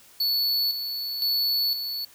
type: tone with tremolo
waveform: square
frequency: 4435 Hz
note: C#8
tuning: in tune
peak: -22 dBFS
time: 0.2-2.05 s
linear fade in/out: 5 ms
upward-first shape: square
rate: 0.98 Hz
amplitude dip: 55%
effects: white hiss -53 dBFS RMS until 2.14 s